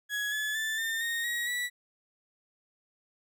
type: tone with pitch steps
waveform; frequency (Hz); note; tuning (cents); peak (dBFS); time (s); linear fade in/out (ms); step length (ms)
35% pulse; 1674 / 1717.1 / 1761.3 / 1806.6 / 1853.1 / 1900.8 / 1949.8; G#6 / A6 / A6 / A6 / A#6 / A#6 / B6; +13 / -43 / +1 / +45 / -11 / +33 / -23; -28; 0.09-1.7; 50; 230
effects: none